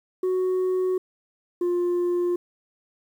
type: tone pair in turn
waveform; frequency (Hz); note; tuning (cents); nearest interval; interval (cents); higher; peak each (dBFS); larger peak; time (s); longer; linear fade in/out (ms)
sine; 370 / 352.4; F#4 / F4; 0 / +16; minor second; 84; first; -18; neither; 0.23-0.98 / 1.61-2.36; neither; 5
effects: tanh soft clip ceiling -20 dBFS + 9-bit